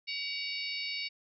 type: harmonic tone with a mistuned harmonic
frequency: 756 Hz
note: F#5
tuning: 37 cents sharp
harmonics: 3 / 4 / 5 / 6 / 7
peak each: -38 / -42 / -42 / -39 / -44 dBFS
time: 0.07-1.09 s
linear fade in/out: 20 ms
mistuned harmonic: 4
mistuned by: -110 cents
effects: none

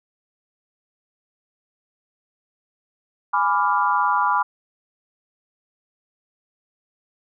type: chord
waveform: sine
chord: G# diminished seventh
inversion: none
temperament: equal with one note detuned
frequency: 830.6 / 991.8 / 1174.7 / 1396.9 Hz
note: G#5 / B5 / D6 / F6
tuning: 0 / +7 / 0 / 0 cents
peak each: -24 / -20 / -22 / -25 dBFS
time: 3.33-4.43 s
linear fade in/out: 10 ms
effects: none

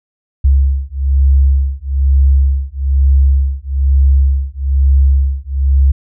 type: beating tone pair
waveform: sine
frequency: 67.6 / 68.7 Hz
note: C#2 / C#2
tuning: -43 / -15 cents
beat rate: 1.1 Hz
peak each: -11 dBFS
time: 0.44-5.92 s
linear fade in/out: 10 ms
effects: none

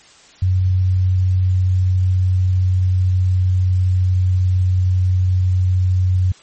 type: tone with pitch glide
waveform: sine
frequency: 92.7 to 92.01 Hz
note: F#2 to F#2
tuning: +4 to -9 cents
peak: -12 dBFS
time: 0.42-6.32 s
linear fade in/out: 5 ms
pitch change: -13 cents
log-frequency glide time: 0.67-4.42 s
effects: white hiss -46 dBFS RMS until 6.42 s + MP3 32 kbps

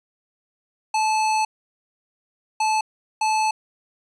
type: tone bursts at uneven times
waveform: square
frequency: 869 Hz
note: A5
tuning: 22 cents flat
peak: -19 dBFS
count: 3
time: 0.94-1.45 / 2.6-2.81 / 3.21-3.51 s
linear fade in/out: 5 ms
effects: resampled to 22050 Hz

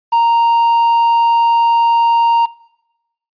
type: tone with quantisation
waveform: triangle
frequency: 930 Hz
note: A#5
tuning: 4 cents flat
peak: -7 dBFS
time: 0.12-2.46 s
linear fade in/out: 10 ms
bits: 6
effects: noise-tail reverb RT60 0.9 s tail -21 dB re dry + resampled to 11025 Hz

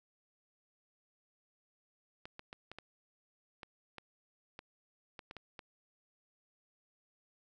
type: clicks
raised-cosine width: 0.3 ms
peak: -30 dBFS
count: 12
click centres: 2.255 / 2.394 / 2.529 / 2.716 / 2.786 / 3.632 / 3.983 / 4.591 / 5.192 / 5.311 / 5.367 / 5.592 s
effects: none

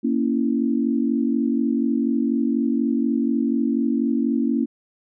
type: chord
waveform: sine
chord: A# diminished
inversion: none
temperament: equal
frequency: 233.1 / 277.2 / 329.6 Hz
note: A#3 / C#4 / E4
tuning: 0 / 0 / 0 cents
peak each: -21 / -22 / -26 dBFS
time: 0.03-4.66 s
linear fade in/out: 20 ms
effects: none

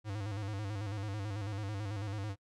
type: tone with vibrato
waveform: square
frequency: 102.5 Hz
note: G#2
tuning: 22 cents flat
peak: -37 dBFS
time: 0.04-2.36 s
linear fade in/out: 50 ms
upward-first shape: square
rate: 9.1 Hz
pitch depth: 78 cents each way
effects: noise-tail reverb RT60 0.1 s tail -24 dB re dry + low-pass 7000 Hz 12 dB/octave

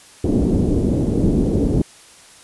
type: low-pass noise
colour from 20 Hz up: white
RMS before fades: -17 dBFS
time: 0.24-1.82 s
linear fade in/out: 5 ms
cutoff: 370 Hz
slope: 24 dB/octave
effects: white hiss -45 dBFS RMS until 2.43 s + resampled to 24000 Hz

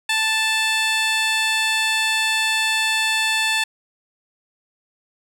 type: tone with band-pass filter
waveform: 15% pulse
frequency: 880 Hz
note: A5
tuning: in tune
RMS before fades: -20 dBFS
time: 0.09-3.64 s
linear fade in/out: 5 ms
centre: 4100 Hz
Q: 0.54
effects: none

